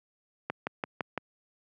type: click train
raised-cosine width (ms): 0.5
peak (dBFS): -15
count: 5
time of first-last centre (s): 0.5-1.177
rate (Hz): 5.91
effects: high-pass 150 Hz 12 dB/octave